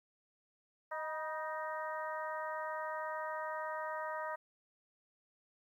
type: harmonic tone with a mistuned harmonic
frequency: 311.1 Hz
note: D#4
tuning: in tune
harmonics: 2 / 3 / 4 / 5 / 6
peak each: -42 / -42 / -44 / -48 / -47 dBFS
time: 0.91-4.36 s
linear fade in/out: 10 ms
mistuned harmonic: 3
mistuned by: +46 cents
effects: 12-bit